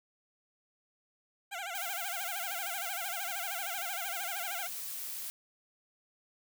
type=tone with vibrato; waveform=15% pulse; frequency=740 Hz; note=F#5; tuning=in tune; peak=-31 dBFS; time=1.51-4.68 s; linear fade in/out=20 ms; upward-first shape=sine; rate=13 Hz; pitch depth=160 cents each way
type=noise; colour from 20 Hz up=blue; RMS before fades=-40 dBFS; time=1.75-5.3 s; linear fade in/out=0 ms
effects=none